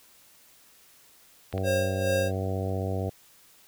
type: clicks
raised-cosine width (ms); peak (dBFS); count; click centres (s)
0.3; -24; 2; 1.527 / 1.579
type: harmonic tone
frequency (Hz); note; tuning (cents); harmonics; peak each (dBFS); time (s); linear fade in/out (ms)
95.4; G2; -47; 1 / 2 / 3 / 4 / 5 / 6 / 7 / 8; -29 / -36 / -38 / -38 / -36 / -39 / -38 / -42; 1.53-3.1; 10
type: tone with tremolo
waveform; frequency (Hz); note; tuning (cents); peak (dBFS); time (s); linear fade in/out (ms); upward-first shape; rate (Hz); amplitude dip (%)
square; 537; C5; +45; -24; 1.63-2.32; 50; sine; 2.4; 70
effects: white hiss -57 dBFS RMS until 3.67 s